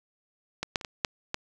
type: clicks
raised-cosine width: 0.2 ms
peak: -13 / -8 / -23 / -18 / -7 / -12 dBFS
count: 6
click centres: 0.63 / 0.758 / 0.812 / 0.848 / 1.048 / 1.344 s
effects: none